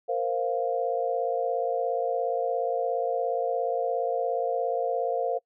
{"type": "chord", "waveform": "sine", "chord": "Bb suspended second", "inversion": "none", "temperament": "equal", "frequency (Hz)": [466.2, 523.3, 698.5], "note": ["Bb4", "C5", "F5"], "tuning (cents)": [0, 0, 0], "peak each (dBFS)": -29, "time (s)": [0.08, 5.39], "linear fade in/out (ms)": 20, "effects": ["noise-tail reverb RT60 0.1 s tail -24 dB re dry"]}